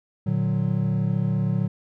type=chord; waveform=triangle; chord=Bb augmented; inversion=none; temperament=equal with one note detuned; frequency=116.54 / 149.66 / 185 Hz; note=Bb2 / D3 / F#3; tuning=0 / +33 / 0 cents; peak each=-23 dBFS; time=0.26-1.68 s; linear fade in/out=10 ms; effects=none